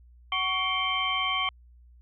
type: tone cluster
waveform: sine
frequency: 751 / 1120 / 2137 / 2322 / 3121 Hz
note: F#5 / C#6 / C7 / D7 / G7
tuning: +26 / +18 / +36 / -20 / -8 cents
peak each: -36 / -29 / -33 / -34 / -29 dBFS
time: 0.32-1.49 s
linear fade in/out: 2 ms
effects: added 60 Hz sine -51 dBFS peak until 2.01 s